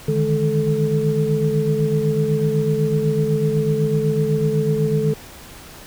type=tone cluster; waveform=sine; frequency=149.9 / 157.9 / 210.6 / 437.3 Hz; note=D3 / D#3 / G#3 / A4; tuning=+36 / +26 / +24 / -11 cents; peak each=-20 / -23 / -25 / -20 dBFS; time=0.08-5.14 s; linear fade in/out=5 ms; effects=pink hiss -40 dBFS RMS until 5.86 s